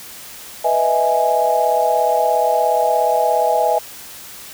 sine chord, E major seventh, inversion second, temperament equal, 493.9 / 622.3 / 659.3 / 830.6 Hz, B4 / D#5 / E5 / G#5, 0 / 0 / 0 / 0 cents, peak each -21 / -20 / -18 / -17 dBFS, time 0.64-3.79 s, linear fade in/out 10 ms, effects white hiss -36 dBFS RMS until 4.53 s

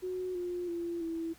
sine tone with pitch steps, 367.5 / 354.4 / 341.7 / 329.5 Hz, F#4 / F4 / F4 / E4, -12 / +25 / -38 / -1 cents, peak -33 dBFS, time 0.02-1.34 s, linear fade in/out 20 ms, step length 330 ms, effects added 60 Hz sine -64 dBFS peak until 1.38 s + pink hiss -59 dBFS RMS until 1.38 s

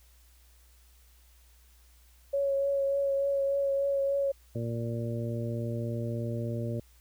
sine tone with vibrato, 554.4 Hz, C#5, in tune, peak -25 dBFS, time 2.33-4.32 s, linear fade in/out 10 ms, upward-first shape triangle, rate 3.4 Hz, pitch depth 19 cents each way
harmonic tone, 116.7 Hz, A#2, 2 cents sharp, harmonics 1 / 2 / 3 / 4 / 5, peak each -32 / -37 / -40 / -41 / -40 dBFS, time 4.55-6.8 s, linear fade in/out 5 ms
effects added 60 Hz sine -57 dBFS peak until 7 s + white hiss -64 dBFS RMS until 7 s

